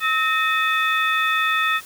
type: tone cluster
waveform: sine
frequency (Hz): 1288 / 1841 / 2544 / 3534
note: E6 / A#6 / D#7 / A7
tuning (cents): -41 / -22 / +38 / +7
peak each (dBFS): -21 / -22 / -24 / -27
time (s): 0-1.81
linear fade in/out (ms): 50
effects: white hiss -42 dBFS RMS until 1.85 s